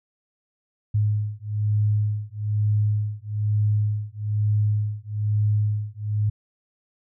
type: beating tone pair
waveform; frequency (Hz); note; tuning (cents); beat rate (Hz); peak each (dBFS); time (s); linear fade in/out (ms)
sine; 104.7 / 105.8; G#2 / G#2; +15 / +33; 1.1; -23; 0.94-6.3; 10
effects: none